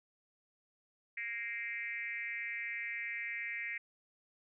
sine tone with frequency modulation, 2097 Hz, C7, 3 cents sharp, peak -37 dBFS, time 1.17-3.78 s, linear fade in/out 5 ms, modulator 229 Hz, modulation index 1.3, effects none

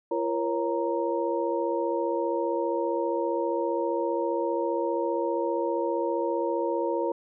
sine tone cluster, 341.4 / 473.9 / 549 / 932 Hz, F4 / A#4 / C#5 / A#5, -39 / +28 / -17 / -1 cents, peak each -29 / -30 / -30 / -32 dBFS, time 0.11-7.12 s, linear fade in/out 5 ms, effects none

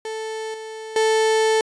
35% pulse tone with level steps, 440 Hz, A4, in tune, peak -25 / -30 / -14 dBFS, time 0.05-1.61 s, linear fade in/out 2 ms, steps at 0.54 / 0.96 s, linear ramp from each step 2 ms, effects resampled to 22050 Hz

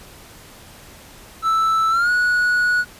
triangle tone with pitch glide, 1318.5 to 1463 Hz, E6 to F#6, 0 to -20 cents, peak -13 dBFS, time 1.42-2.85 s, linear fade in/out 50 ms, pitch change +180 cents, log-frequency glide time 1.9-2.11 s, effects pink hiss -43 dBFS RMS until 2.99 s + resampled to 32000 Hz

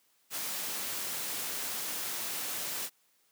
white noise, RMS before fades -36 dBFS, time 0.3-2.9 s, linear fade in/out 50 ms, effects white hiss -70 dBFS RMS until 3.31 s + high-pass 150 Hz 12 dB/octave

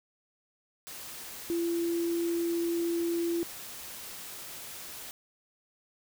sine tone in noise, 339.6 Hz, F4, 48 cents flat, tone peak -27 dBFS, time 1.5-3.43 s, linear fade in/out 0 ms, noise white, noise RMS -43 dBFS, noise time 0.87-5.11 s, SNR +13 dB, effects none

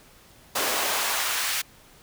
pink noise with high-pass filter sweep, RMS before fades -26 dBFS, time 0.55-1.62 s, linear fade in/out 10 ms, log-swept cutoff 420 to 1800 Hz, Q 0.87, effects pink hiss -53 dBFS RMS until 2.02 s

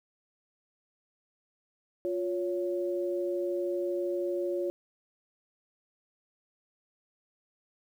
sine tone pair together, 352.8 / 560 Hz, F4 / C#5, +18 / +18 cents, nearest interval minor sixth, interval 800 cents, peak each -30 / -33 dBFS, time 2.05-4.7 s, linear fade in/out 0 ms, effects 10-bit

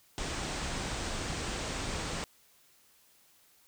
pink low-pass noise, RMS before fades -36 dBFS, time 0.18-2.24 s, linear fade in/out 0 ms, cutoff 8900 Hz, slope 96 dB/octave, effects white hiss -64 dBFS RMS until 3.67 s

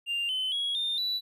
triangle tone with pitch steps, 2794 / 3047 / 3323 / 3623 / 3951 Hz, F7 / G7 / G#7 / A7 / B7, 0 / -50 / 0 / +50 / 0 cents, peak -25 dBFS, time 0.06-1.21 s, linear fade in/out 50 ms, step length 230 ms, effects tanh soft clip ceiling -23 dBFS

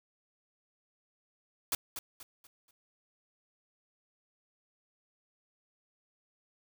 white noise with echo, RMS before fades -31 dBFS, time 1.72-1.75 s, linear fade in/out 2 ms, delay 240 ms, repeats 4, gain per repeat -9 dB, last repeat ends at 2.71 s, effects none

